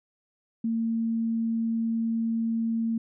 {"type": "tone", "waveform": "sine", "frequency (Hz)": 227.4, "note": "A#3", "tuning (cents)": -43, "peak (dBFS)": -24, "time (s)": [0.64, 2.98], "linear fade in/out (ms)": 5, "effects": []}